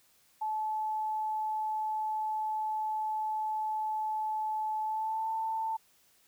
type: tone with pitch glide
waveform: sine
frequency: 865 to 888.8 Hz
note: A5 to A5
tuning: -30 to +17 cents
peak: -30 dBFS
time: 0.41-5.77 s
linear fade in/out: 10 ms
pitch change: +47 cents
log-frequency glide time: 4.82-5.3 s
effects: white hiss -66 dBFS RMS until 6.27 s